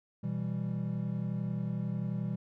triangle chord, E minor, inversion second, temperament equal, 123.47 / 164.81 / 196 Hz, B2 / E3 / G3, 0 / 0 / 0 cents, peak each -34 dBFS, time 0.23-2.36 s, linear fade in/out 10 ms, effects none

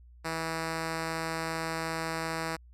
5% pulse tone, 162.6 Hz, E3, 23 cents flat, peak -20 dBFS, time 0.24-2.57 s, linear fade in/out 20 ms, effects added 60 Hz sine -51 dBFS peak until 2.73 s + low-pass 11000 Hz 12 dB/octave

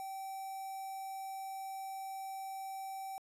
square tone with notch filter, 773 Hz, G5, 24 cents flat, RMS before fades -43 dBFS, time 0-3.18 s, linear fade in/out 0 ms, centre 3200 Hz, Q 0.51, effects resampled to 32000 Hz

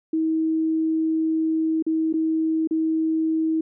sine tone with dropouts, 319.6 Hz, D#4, 47 cents sharp, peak -19 dBFS, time 0.13-3.61 s, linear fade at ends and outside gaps 5 ms, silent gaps 1.825-1.865 / 2.128-2.138 / 2.674-2.709 s, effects none

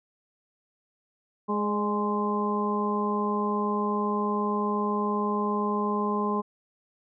harmonic tone with a mistuned harmonic, 208.2 Hz, G#3, 5 cents sharp, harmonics 1 / 2 / 3 / 4 / 5, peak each -28 / -30 / -39 / -35 / -29 dBFS, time 1.48-6.42 s, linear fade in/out 20 ms, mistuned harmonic 3, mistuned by -49 cents, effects none

